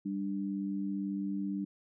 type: tone pair together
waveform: sine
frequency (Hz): 196.89 / 295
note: G3 / D4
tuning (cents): +8 / +8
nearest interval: perfect fifth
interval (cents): 700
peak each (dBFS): -34 / -36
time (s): 0.05-1.65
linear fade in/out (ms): 10
effects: none